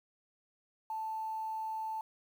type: tone with quantisation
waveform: sine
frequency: 880 Hz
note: A5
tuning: in tune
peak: -35 dBFS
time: 0.9-2.01 s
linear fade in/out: 2 ms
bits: 10
effects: none